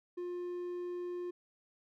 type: tone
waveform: triangle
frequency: 354.3 Hz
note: F4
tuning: 25 cents sharp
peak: -35 dBFS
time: 0.17-1.31 s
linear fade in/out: 10 ms
effects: none